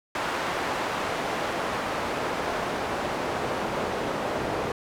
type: noise with band-pass filter sweep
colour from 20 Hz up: pink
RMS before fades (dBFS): -29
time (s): 0.15-4.72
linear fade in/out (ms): 2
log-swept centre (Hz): 1000 to 570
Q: 0.74
effects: none